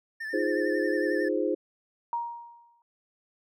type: tone with vibrato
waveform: triangle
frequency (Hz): 1776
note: A6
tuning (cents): +16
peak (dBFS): -31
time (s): 0.2-1.29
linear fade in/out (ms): 10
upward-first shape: sine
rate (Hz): 11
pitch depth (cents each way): 45
type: chord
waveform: sine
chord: F minor seventh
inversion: third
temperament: equal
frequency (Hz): 311.1 / 349.2 / 415.3 / 523.3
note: Eb4 / F4 / Ab4 / C5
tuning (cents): 0 / 0 / 0 / 0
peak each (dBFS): -30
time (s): 0.33-1.55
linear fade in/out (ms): 10
type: tone with exponential decay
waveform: sine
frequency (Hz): 941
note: A#5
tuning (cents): +16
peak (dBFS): -25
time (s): 2.13-2.82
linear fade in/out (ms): 1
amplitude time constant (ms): 150
effects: none